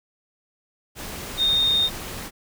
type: tone in noise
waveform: sine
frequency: 3678 Hz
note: A#7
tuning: 24 cents flat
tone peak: -17 dBFS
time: 1.37-1.9 s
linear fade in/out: 50 ms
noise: pink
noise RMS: -34 dBFS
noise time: 0.95-2.31 s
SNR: +14 dB
effects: none

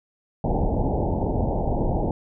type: low-pass noise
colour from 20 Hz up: pink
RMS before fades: -23 dBFS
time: 0.44-2.11 s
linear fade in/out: 2 ms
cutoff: 890 Hz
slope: 96 dB/octave
effects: none

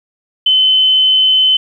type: tone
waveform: sine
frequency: 3049 Hz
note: G7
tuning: 49 cents flat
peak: -7 dBFS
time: 0.46-1.57 s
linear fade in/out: 5 ms
effects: 8-bit

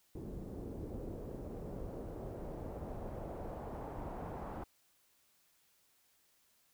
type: noise with low-pass filter sweep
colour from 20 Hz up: pink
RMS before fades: -44 dBFS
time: 0.15-4.64 s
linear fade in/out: 5 ms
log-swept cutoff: 360 to 890 Hz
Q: 1.5
effects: white hiss -72 dBFS RMS until 6.73 s

